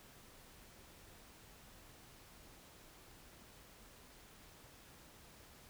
silence, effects pink hiss -60 dBFS RMS until 5.69 s

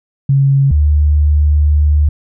sine tone pair in turn, 137.6 / 74.38 Hz, C#3 / D2, -12 / +23 cents, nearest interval major seventh, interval 1065 cents, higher first, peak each -7 dBFS, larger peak neither, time 0.29-0.71 / 0.71-2.09 s, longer second, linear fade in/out 5 ms, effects none

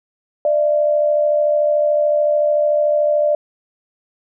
sine tone pair together, 593.4 / 667 Hz, D5 / E5, +18 / +20 cents, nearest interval major second, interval 202 cents, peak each -13 / -22 dBFS, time 0.45-3.35 s, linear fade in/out 2 ms, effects none

